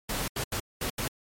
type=noise bursts at uneven times; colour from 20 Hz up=pink; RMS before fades=-31 dBFS; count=5; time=0.09-0.28 / 0.36-0.44 / 0.52-0.6 / 0.81-0.9 / 0.98-1.08 s; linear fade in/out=5 ms; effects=MP3 64 kbps